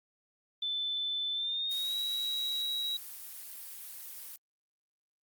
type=tone with pitch glide; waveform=sine; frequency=3520 to 3861 Hz; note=A7 to B7; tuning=0 to -40 cents; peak=-31 dBFS; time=0.62-2.97 s; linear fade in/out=5 ms; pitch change=+160 cents; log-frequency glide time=1.33-1.97 s
type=noise; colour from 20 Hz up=blue; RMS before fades=-45 dBFS; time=1.71-4.36 s; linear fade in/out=0 ms
effects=Opus 32 kbps

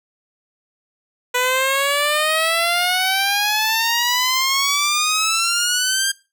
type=exponential sweep; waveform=10% pulse; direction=up; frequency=492.8 to 1606 Hz; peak=-8 dBFS; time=1.34-6.12 s; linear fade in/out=10 ms; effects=noise-tail reverb RT60 0.3 s tail -21 dB re dry

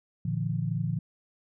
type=tone cluster; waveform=sine; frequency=114.4 / 146.5 / 169.8 Hz; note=A#2 / D3 / F3; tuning=-32 / -4 / -48 cents; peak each=-31 dBFS; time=0.25-0.99 s; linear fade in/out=5 ms; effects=none

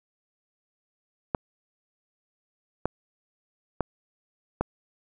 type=clicks; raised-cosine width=1 ms; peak=-10 dBFS; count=4; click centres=1.348 / 2.856 / 3.807 / 4.61 s; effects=none

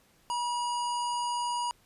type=harmonic tone with a mistuned harmonic; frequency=963 Hz; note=B5; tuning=44 cents flat; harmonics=1 / 3 / 5 / 7 / 9 / 10; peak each=-29 / -40 / -42 / -45 / -47 / -48 dBFS; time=0.3-1.71 s; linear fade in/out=0 ms; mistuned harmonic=9; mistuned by=+26 cents; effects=pink hiss -64 dBFS RMS until 1.85 s + resampled to 32000 Hz

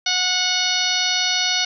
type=harmonic tone; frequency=733 Hz; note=F#5; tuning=16 cents flat; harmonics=1 / 2 / 3 / 4 / 5 / 6 / 7 / 8; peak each=-30 / -28 / -26 / -25 / -24 / -24 / -28 / -27 dBFS; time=0.06-1.65 s; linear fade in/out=5 ms; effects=none

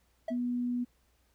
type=tone with exponential decay; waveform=triangle; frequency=652 Hz; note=E5; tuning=19 cents flat; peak=-27 dBFS; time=0.28-0.39 s; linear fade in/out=5 ms; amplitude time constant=22 ms
type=tone; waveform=sine; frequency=244.4 Hz; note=B3; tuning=18 cents flat; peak=-29 dBFS; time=0.3-0.85 s; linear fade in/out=20 ms
effects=added 60 Hz sine -70 dBFS peak until 1.34 s + pink hiss -72 dBFS RMS until 1.34 s

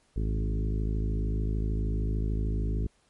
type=harmonic tone with a mistuned harmonic; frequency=53.3 Hz; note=G#1; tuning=46 cents sharp; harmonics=1 / 2 / 3 / 4 / 5 / 6 / 7 / 8; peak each=-27 / -33 / -37 / -39 / -41 / -43 / -44 / -45 dBFS; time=0.16-2.87 s; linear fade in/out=5 ms; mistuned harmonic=2; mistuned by=-23 cents; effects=pink hiss -67 dBFS RMS until 3.09 s + MP3 48 kbps

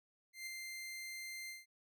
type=tone with ADSR envelope; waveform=sawtooth; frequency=2090 Hz; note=C7; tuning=2 cents flat; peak=-38 dBFS; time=0.33-1.66 s; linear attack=140 ms; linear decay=3 ms; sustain=-3 dB; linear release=170 ms; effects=none

